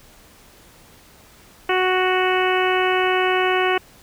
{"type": "harmonic tone", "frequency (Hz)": 370, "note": "F#4", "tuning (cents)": 0, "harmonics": [1, 2, 3, 4, 5, 6, 7, 8], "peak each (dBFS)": [-20, -23, -25, -26, -27, -28, -28, -29], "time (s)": [1.69, 3.78], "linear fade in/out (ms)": 5, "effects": ["pink hiss -49 dBFS RMS until 4.02 s"]}